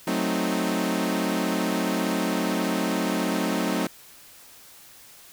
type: chord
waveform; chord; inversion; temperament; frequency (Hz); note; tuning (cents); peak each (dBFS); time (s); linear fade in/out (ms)
sawtooth; F# diminished seventh; none; equal; 185 / 220 / 261.6 / 311.1; F#3 / A3 / C4 / Eb4; 0 / 0 / 0 / 0; -25; 0.07-3.87; 5
effects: white hiss -49 dBFS RMS until 5.32 s